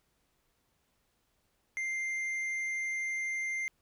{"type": "tone with tanh clipping", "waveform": "sine", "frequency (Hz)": 2096, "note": "C7", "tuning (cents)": 2, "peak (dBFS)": -33, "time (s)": [1.77, 3.68], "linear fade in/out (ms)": 0, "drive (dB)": 6, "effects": ["pink hiss -75 dBFS RMS until 3.81 s"]}